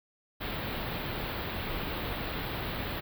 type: band-stop noise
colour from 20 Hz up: pink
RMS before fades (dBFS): -35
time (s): 0.4-3.01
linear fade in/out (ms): 20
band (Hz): 4200 to 14000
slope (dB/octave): 48
effects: none